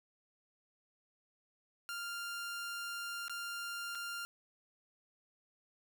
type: tone with dropouts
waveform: sawtooth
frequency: 1396 Hz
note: F6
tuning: 1 cent flat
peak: -36 dBFS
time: 1.89-4.25 s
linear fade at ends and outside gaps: 0 ms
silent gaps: 3.281-3.296 / 3.95-3.954 s
effects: none